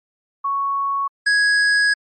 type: tone pair in turn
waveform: sine / square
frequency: 1110 / 1663.1 Hz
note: C#6 / G#6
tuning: +2 / +2 cents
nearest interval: perfect fifth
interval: 700 cents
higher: second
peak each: -18 / -14 dBFS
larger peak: second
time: 0.44-1.08 / 1.26-1.94 s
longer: second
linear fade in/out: 10 ms
effects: MP3 32 kbps